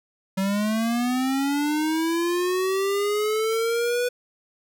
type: linear sweep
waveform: square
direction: up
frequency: 189.3 to 493.9 Hz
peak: -22 dBFS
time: 0.37-4.09 s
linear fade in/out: 10 ms
effects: none